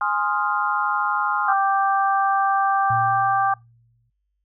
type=chord; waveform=sine; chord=F minor seventh; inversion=first; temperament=equal; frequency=830.6 / 1046.5 / 1244.5 / 1396.9 Hz; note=Ab5 / C6 / Eb6 / F6; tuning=0 / 0 / 0 / 0 cents; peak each=-25 dBFS; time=0.01-1.53 s; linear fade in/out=2 ms
type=harmonic tone; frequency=392 Hz; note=G4; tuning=in tune; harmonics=2 / 3 / 4; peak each=-19 / -21 / -27 dBFS; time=1.48-3.54 s; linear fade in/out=5 ms
type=tone with exponential decay; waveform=sine; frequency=116.8 Hz; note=A#2; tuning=4 cents sharp; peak=-25 dBFS; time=2.9-4.1 s; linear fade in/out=5 ms; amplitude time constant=260 ms
effects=noise-tail reverb RT60 0.2 s tail -24 dB re dry + added 50 Hz sine -70 dBFS peak until 4.44 s